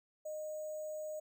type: tone with sample-and-hold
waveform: sine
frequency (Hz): 615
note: D#5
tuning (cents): -20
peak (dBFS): -39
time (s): 0.25-1.2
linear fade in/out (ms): 10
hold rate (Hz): 7350
effects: none